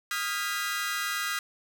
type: chord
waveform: sawtooth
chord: F half-diminished seventh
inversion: third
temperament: equal with one note detuned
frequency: 1244.5 / 1396.9 / 1625.2 / 1975.5 Hz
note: Eb6 / F6 / Ab6 / Cb7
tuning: 0 / 0 / -38 / 0 cents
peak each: -31 dBFS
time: 0.11-1.39 s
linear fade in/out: 2 ms
effects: none